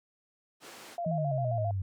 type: band-pass noise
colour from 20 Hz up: pink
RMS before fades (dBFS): -49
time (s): 0.6-0.98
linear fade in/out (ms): 50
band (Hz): 330 to 9900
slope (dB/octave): 12
type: tone with vibrato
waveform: sine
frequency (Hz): 659.3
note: E5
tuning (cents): 0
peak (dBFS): -31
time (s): 0.98-1.71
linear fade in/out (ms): 2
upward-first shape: square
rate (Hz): 7.5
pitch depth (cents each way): 80
type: exponential sweep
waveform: sine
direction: down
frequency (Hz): 171.5 to 92.5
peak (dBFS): -29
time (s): 1.06-1.82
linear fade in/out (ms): 5
effects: none